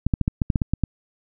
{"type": "clicks", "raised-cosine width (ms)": 5, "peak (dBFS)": -7, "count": 10, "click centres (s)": [0.066, 0.138, 0.213, 0.279, 0.418, 0.502, 0.558, 0.618, 0.736, 0.837], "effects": []}